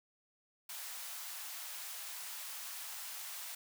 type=high-pass noise; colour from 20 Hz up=white; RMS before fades=-45 dBFS; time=0.69-3.55 s; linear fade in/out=5 ms; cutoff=710 Hz; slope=24 dB/octave; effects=none